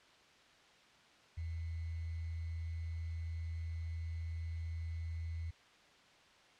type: tone with sample-and-hold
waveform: sine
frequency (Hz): 82.41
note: E2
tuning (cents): 0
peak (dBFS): -38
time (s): 1.37-5.51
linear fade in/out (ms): 10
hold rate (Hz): 2100
effects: white hiss -63 dBFS RMS until 6.59 s + low-pass 4000 Hz 12 dB/octave